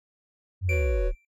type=linear sweep; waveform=sine; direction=down; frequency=98 to 31.25 Hz; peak=-22 dBFS; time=0.61-1.15 s; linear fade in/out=50 ms
type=chord; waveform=triangle; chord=F# suspended fourth; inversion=none; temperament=equal; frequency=370 / 493.9 / 554.4 Hz; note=F#4 / B4 / C#5; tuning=0 / 0 / 0 cents; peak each=-30 dBFS; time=0.68-1.12 s; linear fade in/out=50 ms
type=tone with exponential decay; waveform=triangle; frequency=2349 Hz; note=D7; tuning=in tune; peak=-24 dBFS; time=0.69-1.25 s; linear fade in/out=2 ms; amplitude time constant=120 ms
effects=noise-tail reverb RT60 0.1 s tail -25 dB re dry + tanh soft clip ceiling -13 dBFS